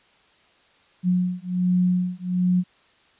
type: beating tone pair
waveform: sine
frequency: 180 / 181.3 Hz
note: F#3 / F#3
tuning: -47 / -35 cents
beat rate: 1.3 Hz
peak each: -22 dBFS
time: 1.03-2.64 s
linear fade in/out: 50 ms
effects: white hiss -58 dBFS RMS until 3.19 s + resampled to 8000 Hz